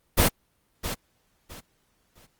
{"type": "noise with echo", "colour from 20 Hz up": "pink", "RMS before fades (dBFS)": -18, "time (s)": [0.17, 0.29], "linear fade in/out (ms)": 20, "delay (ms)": 660, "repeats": 3, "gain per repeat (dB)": -12, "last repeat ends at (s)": 2.27, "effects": ["pink hiss -69 dBFS RMS until 2.39 s", "Opus 32 kbps"]}